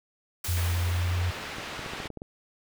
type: noise with exponential decay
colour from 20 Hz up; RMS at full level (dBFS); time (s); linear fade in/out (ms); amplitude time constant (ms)
white; -33; 0.44-2.01; 5; 340
type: tone with pitch glide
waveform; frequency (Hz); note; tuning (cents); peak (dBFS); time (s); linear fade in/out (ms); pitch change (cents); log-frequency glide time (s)
sine; 87 to 88.98; F2 to F2; -6 to +33; -24; 0.48-1.31; 10; +39; 0.74-1.09
type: low-pass noise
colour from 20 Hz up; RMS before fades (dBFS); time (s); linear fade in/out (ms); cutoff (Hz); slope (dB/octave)
white; -38; 0.56-2.08; 10; 2800; 12
type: clicks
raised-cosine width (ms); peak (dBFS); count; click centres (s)
2; -25; 9; 1.584 / 1.793 / 1.862 / 1.935 / 2.002 / 2.057 / 2.103 / 2.173 / 2.219
effects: none